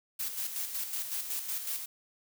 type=noise with tremolo; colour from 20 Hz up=blue; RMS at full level=-34 dBFS; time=0.19-1.86 s; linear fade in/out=10 ms; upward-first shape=square; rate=5.4 Hz; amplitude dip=50%; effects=none